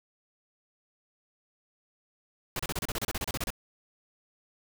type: noise bursts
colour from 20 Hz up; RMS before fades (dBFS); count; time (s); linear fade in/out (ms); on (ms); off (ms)
pink; -32; 15; 2.56-3.504; 2; 34; 31
effects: none